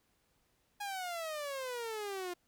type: exponential sweep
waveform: sawtooth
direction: down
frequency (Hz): 830.6 to 349.2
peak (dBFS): -34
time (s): 0.8-2.34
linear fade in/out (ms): 10
effects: pink hiss -75 dBFS RMS until 2.47 s